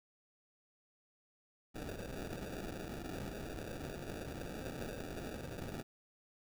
blue noise with sample-and-hold, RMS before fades -44 dBFS, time 1.74-5.83 s, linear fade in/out 20 ms, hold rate 1050 Hz, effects none

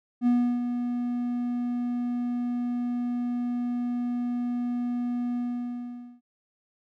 triangle tone with ADSR envelope, 243 Hz, B3, 28 cents flat, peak -16 dBFS, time 0.21-6.21 s, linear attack 57 ms, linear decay 330 ms, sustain -8 dB, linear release 840 ms, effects none

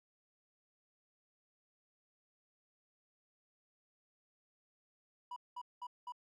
triangle tone bursts, 979 Hz, B5, 15 cents flat, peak -40 dBFS, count 4, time 5.31-6.122 s, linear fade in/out 5 ms, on 53 ms, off 200 ms, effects none

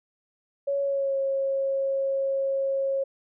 sine tone with pitch glide, 559 to 543.7 Hz, C#5 to C#5, +14 to -34 cents, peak -23 dBFS, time 0.67-3.04 s, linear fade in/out 10 ms, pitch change -48 cents, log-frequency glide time 0.81-1.17 s, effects none

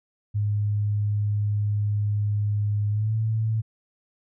sine tone with pitch glide, 103.83 to 110.64 Hz, G#2 to A2, 0 to +10 cents, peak -21 dBFS, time 0.34-3.62 s, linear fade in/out 20 ms, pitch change +110 cents, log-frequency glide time 2.9-3.15 s, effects none

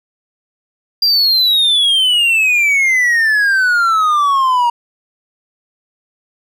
triangle exponential sweep, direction down, 4804 to 940 Hz, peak -8 dBFS, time 1.02-4.7 s, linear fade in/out 5 ms, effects none

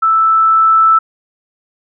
sine tone with level ramp, 1318.5 Hz, E6, in tune, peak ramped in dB -8 to -5 dBFS, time 0.02-0.99 s, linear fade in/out 10 ms, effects none

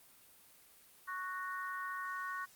harmonic tone, 370 Hz, F#4, in tune, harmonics 3 / 4 / 5, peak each -41 / -43 / -45 dBFS, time 1.07-2.46 s, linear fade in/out 20 ms, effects white hiss -62 dBFS RMS until 2.55 s + Opus 32 kbps

